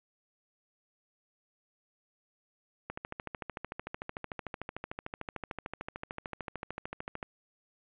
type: click train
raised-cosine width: 0.5 ms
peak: -22 dBFS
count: 59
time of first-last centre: 2.9-7.228 s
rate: 13.4 Hz
effects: resampled to 8000 Hz + 8-bit